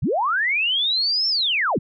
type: linear two-way sweep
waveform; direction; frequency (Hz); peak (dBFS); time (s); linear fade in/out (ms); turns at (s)
sine; up then down; 74.1 to 5430 to 74.1; -18; 0.02-1.79; 10; 1.28
effects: none